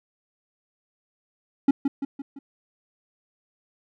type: tone with echo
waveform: triangle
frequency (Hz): 276.9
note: C#4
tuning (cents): -2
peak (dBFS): -11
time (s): 1.68-1.71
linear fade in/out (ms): 5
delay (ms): 170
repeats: 4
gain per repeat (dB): -6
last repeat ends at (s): 2.39
effects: none